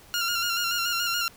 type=tone with vibrato; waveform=15% pulse; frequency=1396.9 Hz; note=F6; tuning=in tune; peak=-18 dBFS; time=0.14-1.28 s; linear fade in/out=0 ms; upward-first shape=square; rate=7 Hz; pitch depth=33 cents each way; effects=pink hiss -52 dBFS RMS until 1.36 s